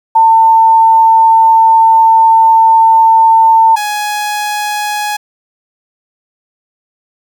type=tone pair in turn; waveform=sine / sawtooth; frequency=898 / 836 Hz; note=A5 / G#5; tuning=+35 / +11 cents; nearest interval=minor second; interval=124 cents; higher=first; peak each=-3 / -10 dBFS; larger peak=first; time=0.15-3.76 / 3.76-5.17 s; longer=first; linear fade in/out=10 ms; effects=7-bit